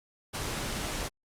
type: noise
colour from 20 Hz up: pink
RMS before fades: -34 dBFS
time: 0.33-1.09 s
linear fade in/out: 20 ms
effects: low-pass 11000 Hz 12 dB/octave + Opus 48 kbps